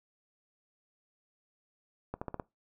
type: accelerating click train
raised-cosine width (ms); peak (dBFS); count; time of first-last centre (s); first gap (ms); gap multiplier
1; -22; 5; 2.14-2.398; 75; 0.9
effects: noise-tail reverb RT60 0.2 s tail -21 dB re dry